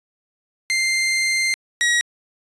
sawtooth tone pair in turn, 2093 / 1905.9 Hz, C7 / A#6, 0 / +38 cents, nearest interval major second, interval 162 cents, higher first, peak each -14 / -12 dBFS, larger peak second, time 0.7-1.54 / 1.81-2.01 s, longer first, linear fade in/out 0 ms, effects resampled to 22050 Hz

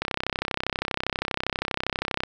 click train, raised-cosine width 0.3 ms, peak -9 dBFS, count 73, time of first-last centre 0.02-2.235 s, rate 32.5 Hz, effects none

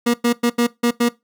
30% pulse tone bursts at uneven times, 238.2 Hz, A#3, 38 cents sharp, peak -11 dBFS, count 6, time 0.06-0.14 / 0.24-0.33 / 0.43-0.5 / 0.58-0.67 / 0.83-0.91 / 1-1.09 s, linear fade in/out 10 ms, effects noise-tail reverb RT60 0.2 s tail -20 dB re dry

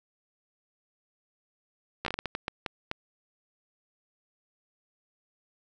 slowing click train, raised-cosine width 0.3 ms, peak -15 dBFS, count 11, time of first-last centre 2.05-2.914 s, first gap 13 ms, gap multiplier 1.39, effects none

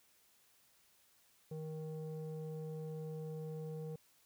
square tone with low-pass filter, 156.8 Hz, D#3, 14 cents sharp, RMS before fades -44 dBFS, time 1.51-3.96 s, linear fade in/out 5 ms, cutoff 500 Hz, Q 2.2, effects white hiss -70 dBFS RMS until 4.25 s

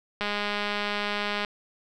click train, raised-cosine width 0.3 ms, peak -13 dBFS, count 256, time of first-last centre 0.21-1.448 s, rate 206 Hz, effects none

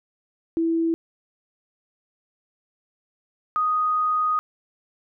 sine tone pair in turn, 329.6 / 1244.4 Hz, E4 / D#6, 0 / 0 cents, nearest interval octave + major seventh, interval 2300 cents, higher second, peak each -19 / -19 dBFS, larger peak neither, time 0.57-0.94 / 3.56-4.39 s, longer second, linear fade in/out 0 ms, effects none

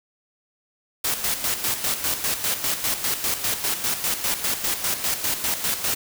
white noise with tremolo, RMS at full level -23 dBFS, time 1.04-5.95 s, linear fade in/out 5 ms, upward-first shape square, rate 5 Hz, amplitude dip 60%, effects none

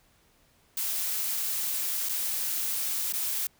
blue noise with dropouts, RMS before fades -30 dBFS, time 0.77-3.47 s, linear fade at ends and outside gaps 2 ms, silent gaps 2.088-2.093 / 3.124-3.136 s, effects pink hiss -64 dBFS RMS until 3.59 s

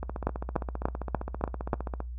two click trains, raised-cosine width 1 ms, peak -20 / -11 dBFS, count 31 / 6, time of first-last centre 0.03-2.004 / 0.27-1.732 s, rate 15.2 / 3.42 Hz, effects noise-tail reverb RT60 0.2 s tail -22 dB re dry + added 60 Hz sine -35 dBFS peak until 2.18 s

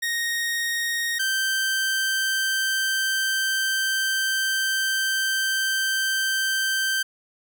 sawtooth tone pair in turn, 1864.7 / 1559.4 Hz, A#6 / G6, 0 / -10 cents, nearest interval minor third, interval 310 cents, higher first, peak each -20 / -18 dBFS, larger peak second, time 0.02-1.19 / 1.19-7.03 s, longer second, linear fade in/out 10 ms, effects none

